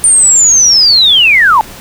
sine linear sweep, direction down, 9060 to 830.6 Hz, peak -3 dBFS, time 0.04-1.61 s, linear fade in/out 0 ms, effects pink hiss -30 dBFS RMS until 1.8 s

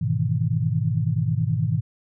sine chord, E major seventh, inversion first, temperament equal, 103.83 / 123.47 / 155.56 / 164.81 Hz, G#2 / B2 / D#3 / E3, 0 / 0 / 0 / 0 cents, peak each -25 / -24 / -25 / -28 dBFS, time 0.01-1.81 s, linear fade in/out 10 ms, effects none

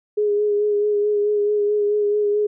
sine tone with vibrato, 415.3 Hz, G#4, in tune, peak -16 dBFS, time 0.17-2.47 s, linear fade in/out 10 ms, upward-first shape sine, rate 4.6 Hz, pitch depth 23 cents each way, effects none

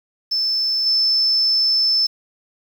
sine tone with level steps, 5274 Hz, E8, in tune, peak -17 / -14 dBFS, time 0.31-2.07 s, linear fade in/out 10 ms, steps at 0.86 s, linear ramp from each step 5 ms, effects 7-bit

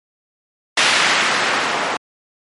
blue noise with low-pass filter sweep, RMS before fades -17 dBFS, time 0.77-1.97 s, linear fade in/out 5 ms, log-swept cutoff 2600 to 1100 Hz, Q 0.81, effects high-pass 150 Hz 12 dB/octave + MP3 48 kbps

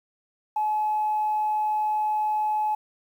sine tone, 853 Hz, G#5, 46 cents sharp, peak -21 dBFS, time 0.56-2.75 s, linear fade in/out 5 ms, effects tanh soft clip ceiling -17 dBFS + 9-bit

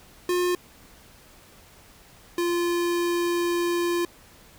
square tone pair in turn, 356.9 / 346.5 Hz, F4 / F4, +38 / -14 cents, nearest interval minor second, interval 52 cents, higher first, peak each -22 / -23 dBFS, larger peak first, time 0.29-0.55 / 2.38-4.05 s, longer second, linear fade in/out 2 ms, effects pink hiss -52 dBFS RMS until 4.58 s

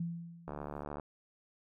sine tone with exponential decay, 169.2 Hz, E3, 45 cents sharp, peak -32 dBFS, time 0-0.83 s, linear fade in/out 5 ms, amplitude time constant 180 ms
click train, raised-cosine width 1 ms, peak -27 dBFS, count 39, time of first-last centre 0.48-0.998 s, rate 73.4 Hz
effects none

